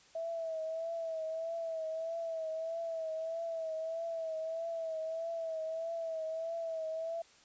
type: tone with vibrato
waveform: sine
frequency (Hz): 652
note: E5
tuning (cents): -19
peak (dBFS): -35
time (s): 0.15-7.22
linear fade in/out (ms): 5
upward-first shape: triangle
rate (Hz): 1.6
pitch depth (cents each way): 49
effects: white hiss -62 dBFS RMS until 7.44 s + resampled to 16000 Hz